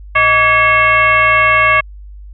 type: tone with frequency modulation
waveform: sine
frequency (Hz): 1661.2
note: G#6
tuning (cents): 0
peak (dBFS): -7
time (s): 0.15-1.81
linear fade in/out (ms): 10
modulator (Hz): 518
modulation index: 1.7
effects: added 50 Hz sine -30 dBFS peak until 2.33 s

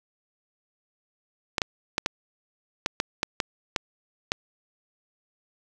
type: clicks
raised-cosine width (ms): 0.2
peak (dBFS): -6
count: 10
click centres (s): 1.582 / 1.618 / 1.981 / 2.061 / 2.861 / 3.001 / 3.231 / 3.402 / 3.762 / 4.319
effects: none

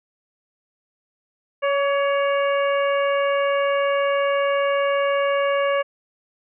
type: harmonic tone with a mistuned harmonic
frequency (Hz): 560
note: C#5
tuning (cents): +18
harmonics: 1 / 2 / 3 / 4 / 5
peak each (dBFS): -19 / -25 / -29 / -31 / -33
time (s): 1.62-5.83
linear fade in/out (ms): 20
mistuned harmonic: 2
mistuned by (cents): +21
effects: none

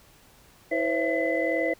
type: tone cluster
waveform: sine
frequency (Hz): 326.4 / 502 / 544 / 665 / 2016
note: E4 / B4 / C#5 / E5 / B6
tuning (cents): -17 / +28 / -33 / +15 / +35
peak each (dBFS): -29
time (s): 0.71-1.74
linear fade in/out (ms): 10
effects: tanh soft clip ceiling -12 dBFS + pink hiss -56 dBFS RMS until 1.79 s

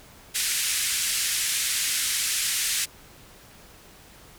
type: band-pass noise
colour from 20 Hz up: white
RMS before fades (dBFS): -26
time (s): 0.34-2.86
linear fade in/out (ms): 20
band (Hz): 1700 to 11000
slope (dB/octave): 24
effects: pink hiss -50 dBFS RMS until 4.38 s

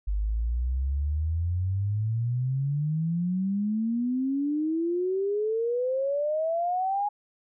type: exponential sweep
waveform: sine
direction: up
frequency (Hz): 49 to 833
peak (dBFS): -24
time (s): 0.07-7.09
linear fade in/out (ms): 10
effects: none

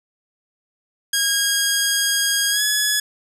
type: tone with pitch glide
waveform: 10% pulse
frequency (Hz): 1633 to 1695.5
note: G#6 to G#6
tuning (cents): -30 to +35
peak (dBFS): -8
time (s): 1.13-3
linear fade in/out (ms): 5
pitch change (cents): +65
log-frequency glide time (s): 2.5-2.63
effects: none

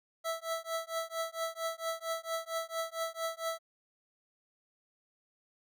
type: tone with tremolo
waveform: 25% pulse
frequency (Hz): 657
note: E5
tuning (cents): -6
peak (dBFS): -27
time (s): 0.24-3.59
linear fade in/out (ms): 20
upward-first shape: triangle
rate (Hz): 4.4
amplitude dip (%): 100
effects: none

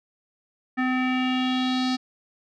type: tone with low-pass filter sweep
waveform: square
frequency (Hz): 255.8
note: C4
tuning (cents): -39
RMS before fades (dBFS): -24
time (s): 0.77-1.97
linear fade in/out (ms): 20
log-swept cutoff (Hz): 1900 to 4700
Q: 3.6
effects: none

